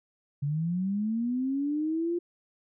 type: linear sweep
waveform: sine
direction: up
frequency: 138.59 to 350.8 Hz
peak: -26 dBFS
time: 0.42-2.19 s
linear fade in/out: 10 ms
effects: none